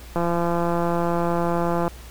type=click train; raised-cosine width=1 ms; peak=-10 dBFS; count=295; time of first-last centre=0.16-1.879 s; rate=171 Hz; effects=added 60 Hz sine -39 dBFS peak until 2.1 s + pink hiss -45 dBFS RMS until 2.1 s